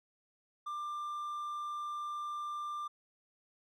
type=tone; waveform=triangle; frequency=1189 Hz; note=D6; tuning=21 cents sharp; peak=-35 dBFS; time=0.66-2.88 s; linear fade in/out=10 ms; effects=none